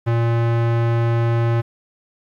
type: tone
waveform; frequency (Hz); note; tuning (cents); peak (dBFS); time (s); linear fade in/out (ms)
square; 116.54; A#2; 0; -16; 0.06-1.62; 20
effects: low-pass 2000 Hz 12 dB/octave + 9-bit